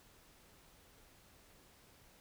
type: silence
effects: pink hiss -64 dBFS RMS until 2.2 s